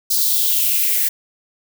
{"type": "noise with high-pass filter sweep", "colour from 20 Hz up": "violet", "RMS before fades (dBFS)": -17, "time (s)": [0.1, 1.09], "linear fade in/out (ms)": 10, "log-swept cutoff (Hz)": [4600, 1800], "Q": 3.6, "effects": []}